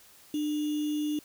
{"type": "tone with sample-and-hold", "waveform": "sine", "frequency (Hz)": 300, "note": "D4", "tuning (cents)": 37, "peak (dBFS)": -27, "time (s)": [0.34, 1.19], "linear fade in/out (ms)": 2, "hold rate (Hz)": 3150, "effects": ["white hiss -56 dBFS RMS until 1.24 s"]}